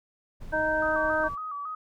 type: noise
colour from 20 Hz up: brown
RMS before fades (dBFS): -42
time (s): 0.4-1.36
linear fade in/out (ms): 20
type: harmonic tone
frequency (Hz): 311.1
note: D#4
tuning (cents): 0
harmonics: 1 / 2 / 3 / 5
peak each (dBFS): -35 / -27 / -31 / -27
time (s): 0.52-1.29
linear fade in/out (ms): 20
type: tone with vibrato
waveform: sine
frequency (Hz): 1200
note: D6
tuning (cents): +37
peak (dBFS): -32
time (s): 0.82-1.75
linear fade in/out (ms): 5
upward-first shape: square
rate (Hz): 3.6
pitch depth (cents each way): 79
effects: none